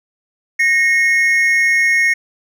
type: tone pair together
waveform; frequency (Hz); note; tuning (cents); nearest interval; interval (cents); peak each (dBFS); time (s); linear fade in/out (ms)
triangle; 1858 / 2173; A#6 / C#7; -6 / -35; minor third; 271; -12; 0.59-2.14; 10
effects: none